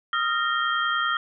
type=tone cluster; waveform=sine; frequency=1253 / 1383 / 1847 / 3196 Hz; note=D#6 / F6 / A#6 / G7; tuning=+12 / -17 / -16 / +33 cents; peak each=-27 / -25 / -29 / -30 dBFS; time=0.13-1.17 s; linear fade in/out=2 ms; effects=none